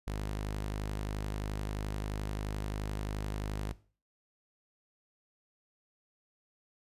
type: tone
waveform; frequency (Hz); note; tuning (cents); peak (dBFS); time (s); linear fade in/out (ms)
sawtooth; 51.5; G#1; -14; -30; 0.07-3.73; 5
effects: noise-tail reverb RT60 0.4 s tail -18 dB re dry + resampled to 32000 Hz